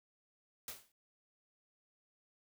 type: noise with exponential decay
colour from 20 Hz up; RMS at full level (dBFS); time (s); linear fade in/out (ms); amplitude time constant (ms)
white; -41; 0.68-0.92; 2; 51
effects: none